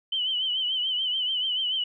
sine tone with vibrato, 3035 Hz, F#7, 43 cents sharp, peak -24 dBFS, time 0.12-1.84 s, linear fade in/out 5 ms, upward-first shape triangle, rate 6.9 Hz, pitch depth 81 cents each way, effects none

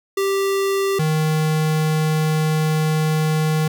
square tone pair in turn, 392 / 155.93 Hz, G4 / D#3, 0 / +4 cents, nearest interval octave + major third, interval 1596 cents, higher first, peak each -18 / -17 dBFS, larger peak second, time 0.17-0.99 / 0.99-3.68 s, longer second, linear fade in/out 5 ms, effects none

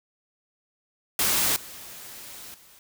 white noise with level steps, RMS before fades -23 / -42 / -53 dBFS, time 1.19-2.79 s, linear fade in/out 2 ms, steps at 1.56 / 2.54 s, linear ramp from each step 2 ms, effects none

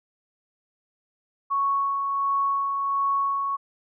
sine tone with tremolo, 1108.7 Hz, C#6, in tune, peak -20 dBFS, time 1.5-3.57 s, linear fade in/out 20 ms, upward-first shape sine, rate 1.4 Hz, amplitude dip 35%, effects none

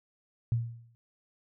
sine tone with exponential decay, 116.54 Hz, A#2, in tune, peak -22 dBFS, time 0.52-0.95 s, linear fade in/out 0 ms, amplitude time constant 92 ms, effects none

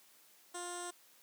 15% pulse tone with low-pass filter, 352.8 Hz, F4, 18 cents sharp, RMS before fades -43 dBFS, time 0.54-0.91 s, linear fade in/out 10 ms, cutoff 8300 Hz, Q 7, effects white hiss -64 dBFS RMS until 1.22 s + high-pass 200 Hz 12 dB/octave

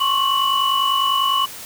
sine tone cluster, 1070 / 1120 / 2957 Hz, C6 / C#6 / F#7, +38 / +18 / -2 cents, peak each -20 dBFS, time 0-1.46 s, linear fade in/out 10 ms, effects white hiss -35 dBFS RMS until 1.65 s

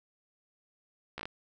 slowing click train, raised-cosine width 0.3 ms, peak -22 dBFS, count 5, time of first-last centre 1.18-1.255 s, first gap 14 ms, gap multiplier 1.2, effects none

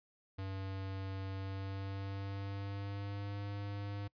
square tone with pitch glide, 96.3 to 101.2 Hz, G2 to G#2, -30 to -44 cents, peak -40 dBFS, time 0.38-4.08 s, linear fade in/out 10 ms, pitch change +86 cents, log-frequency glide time 1.32-3.38 s, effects noise-tail reverb RT60 0.1 s tail -25 dB re dry + resampled to 11025 Hz

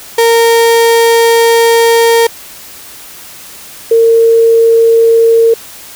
35% pulse / sine tone pair in turn, 461.8 / 457 Hz, A#4 / A#4, -16 / -34 cents, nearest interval unison, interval 18 cents, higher first, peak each -3 dBFS, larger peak neither, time 0.18-2.27 / 3.91-5.54 s, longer first, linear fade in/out 5 ms, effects white hiss -31 dBFS RMS until 5.95 s

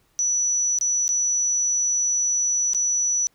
sine tone with dropouts, 5920 Hz, F#8, in tune, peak -19 dBFS, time 0.19-3.27 s, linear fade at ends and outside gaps 0 ms, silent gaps 0.787-0.811 / 1.08-1.09 / 2.734-2.747 s, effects pink hiss -64 dBFS RMS until 3.34 s

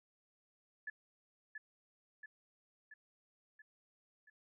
sine tone with echo, 1723 Hz, A6, 37 cents flat, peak -40 dBFS, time 0.87-0.9 s, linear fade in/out 5 ms, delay 680 ms, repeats 5, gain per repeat -4 dB, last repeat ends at 4.3 s, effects none

